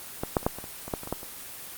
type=clicks; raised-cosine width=1 ms; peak=-13 / -7 / -26 / -8 / -23 / -25 / -22 / -12 / -24 / -22 / -13 / -26 dBFS; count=12; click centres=0.235 / 0.368 / 0.43 / 0.465 / 0.586 / 0.641 / 0.88 / 0.938 / 1.034 / 1.074 / 1.126 / 1.231 s; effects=white hiss -41 dBFS RMS until 1.77 s + Opus 24 kbps